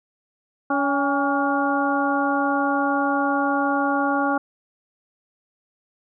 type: harmonic tone with a mistuned harmonic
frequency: 282.6 Hz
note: C#4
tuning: 34 cents sharp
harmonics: 1 / 2 / 3 / 4 / 5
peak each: -23 / -27 / -24 / -27 / -26 dBFS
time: 0.7-4.38 s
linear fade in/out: 5 ms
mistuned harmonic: 3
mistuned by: -55 cents
effects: none